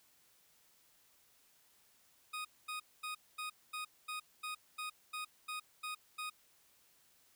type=tone bursts; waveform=20% pulse; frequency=1244.5 Hz; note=D#6; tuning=in tune; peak=-35 dBFS; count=12; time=2.33-6.3 s; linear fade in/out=10 ms; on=120 ms; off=230 ms; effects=white hiss -69 dBFS RMS until 7.35 s